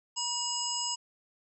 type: harmonic tone with a mistuned harmonic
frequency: 961 Hz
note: B5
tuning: 48 cents flat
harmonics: 1 / 3 / 5 / 7 / 8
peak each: -38 / -38 / -34 / -40 / -36 dBFS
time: 0.16-0.96 s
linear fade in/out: 20 ms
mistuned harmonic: 5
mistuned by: +88 cents
effects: none